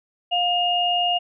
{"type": "tone pair together", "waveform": "sine", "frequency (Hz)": [708.2, 2840], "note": ["F5", "F7"], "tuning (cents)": [24, 28], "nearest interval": "2 octaves", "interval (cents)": 2404, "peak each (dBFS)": -21, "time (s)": [0.31, 1.19], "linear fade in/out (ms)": 20, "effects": []}